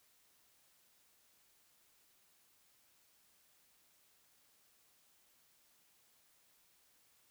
silence, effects white hiss -71 dBFS RMS until 7.3 s

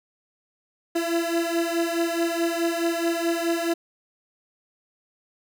30% pulse beating tone pair, 334.7 / 339.4 Hz, E4 / F4, +26 / -49 cents, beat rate 4.7 Hz, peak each -22 / -24 dBFS, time 0.95-3.74 s, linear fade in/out 10 ms, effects none

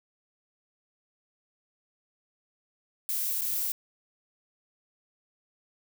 violet noise with dropouts, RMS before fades -30 dBFS, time 3.09-3.72 s, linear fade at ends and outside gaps 1 ms, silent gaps 3.411-3.417 s, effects none

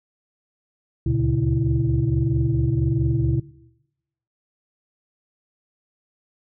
sine tone cluster, 70.2 / 74.7 / 119.1 / 140.6 / 330.1 Hz, C#2 / D2 / A#2 / C#3 / E4, +22 / +30 / +38 / +25 / +2 cents, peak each -29 / -27 / -21 / -22 / -26 dBFS, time 1.06-3.4 s, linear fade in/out 5 ms, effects noise-tail reverb RT60 0.9 s tail -18 dB re dry + tanh soft clip ceiling -9 dBFS

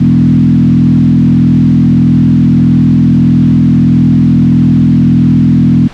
sine tone with frequency modulation, 196 Hz, G3, in tune, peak -3 dBFS, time 0-5.88 s, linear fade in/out 10 ms, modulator 41.6 Hz, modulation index 1.7, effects pink hiss -31 dBFS RMS until 5.93 s + low-pass 4000 Hz 12 dB/octave

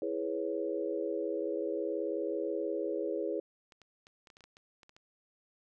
sine chord, C# minor seventh, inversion first, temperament equal, 329.6 / 415.3 / 493.9 / 554.4 Hz, E4 / G#4 / B4 / C#5, 0 / 0 / 0 / 0 cents, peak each -37 / -36 / -38 / -38 dBFS, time 0.02-3.4 s, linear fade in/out 2 ms
clicks, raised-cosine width 0.2 ms, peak -38 dBFS, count 12, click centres 3.722 / 3.817 / 4.069 / 4.272 / 4.302 / 4.369 / 4.407 / 4.44 / 4.569 / 4.832 / 4.894 / 4.965 s
effects none

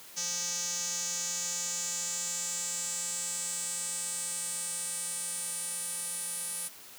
square tone with band-pass filter sweep, 174.61 Hz, F3, in tune, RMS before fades -35 dBFS, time 0.16-6.69 s, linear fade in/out 20 ms, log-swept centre 6200 to 10000 Hz, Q 5.4, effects white hiss -50 dBFS RMS until 6.98 s + high-pass 100 Hz 12 dB/octave

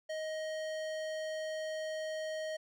sine tone with hard clipping, 627 Hz, D#5, 13 cents sharp, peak -38 dBFS, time 0.09-2.57 s, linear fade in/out 10 ms, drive 17 dB, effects none

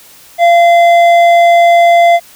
sine tone with hard clipping, 687 Hz, F5, 29 cents flat, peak -5 dBFS, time 0.38-2.2 s, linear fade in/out 50 ms, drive 8 dB, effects white hiss -39 dBFS RMS until 2.35 s

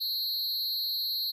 square tone with amplitude modulation, 4186 Hz, C8, in tune, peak -25 dBFS, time 0-1.32 s, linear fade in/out 20 ms, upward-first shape sine, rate 290 Hz, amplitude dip 100%, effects none

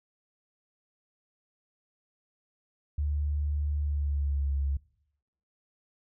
sine tone with pitch glide, 73.42 to 69.46 Hz, D2 to C#2, 0 to +4 cents, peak -26 dBFS, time 2.98-4.77 s, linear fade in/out 5 ms, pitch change -96 cents, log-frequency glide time 3.81-4.51 s, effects noise-tail reverb RT60 0.8 s tail -22 dB re dry

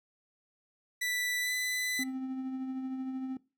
sawtooth tone with pitch glide, 1975.5 to 2001 Hz, B6 to B6, 0 to +22 cents, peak -27 dBFS, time 1.01-2.04 s, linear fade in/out 10 ms, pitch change +22 cents, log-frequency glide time 1.4-1.52 s
triangle tone with tremolo, 261.6 Hz, C4, in tune, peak -30 dBFS, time 1.99-3.37 s, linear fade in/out 2 ms, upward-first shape triangle, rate 13 Hz, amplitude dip 40%
effects noise-tail reverb RT60 0.3 s tail -20 dB re dry

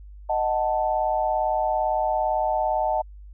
sine chord, D# diminished, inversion none, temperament equal, 622.3 / 740 / 880 Hz, D#5 / F#5 / A5, 0 / 0 / 0 cents, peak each -25 dBFS, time 0.29-3.02 s, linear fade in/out 10 ms, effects added 50 Hz sine -40 dBFS peak until 3.33 s

